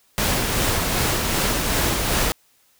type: noise with tremolo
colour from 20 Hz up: pink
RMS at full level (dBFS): -20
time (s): 0.18-2.32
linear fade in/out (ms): 0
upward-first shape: sine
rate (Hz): 2.6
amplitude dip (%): 30
effects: white hiss -60 dBFS RMS until 2.79 s